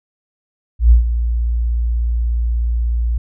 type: tone with ADSR envelope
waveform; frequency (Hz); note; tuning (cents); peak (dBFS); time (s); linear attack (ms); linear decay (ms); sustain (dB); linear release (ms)
sine; 58.27; A#1; 0; -3; 0.79-3.18; 120; 120; -11; 4
effects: none